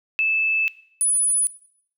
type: tone pair in turn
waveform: sine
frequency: 2624 / 9907 Hz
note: E7 / D#9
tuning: -9 / -9 cents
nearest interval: octave + major seventh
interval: 2300 cents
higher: second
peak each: -17 / -16 dBFS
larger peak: second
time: 0.19-0.68 / 1.01-1.47 s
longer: first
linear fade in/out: 0 ms
effects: noise-tail reverb RT60 0.7 s tail -19 dB re dry